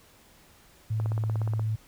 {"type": "tone", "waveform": "sine", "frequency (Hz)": 109.2, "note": "A2", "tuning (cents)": -13, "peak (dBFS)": -25, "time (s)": [0.9, 1.76], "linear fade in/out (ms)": 10}
{"type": "click train", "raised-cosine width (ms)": 1, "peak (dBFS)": -23, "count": 11, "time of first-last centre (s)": [1, 1.595], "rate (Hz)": 16.8}
{"effects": ["pink hiss -57 dBFS RMS until 1.87 s"]}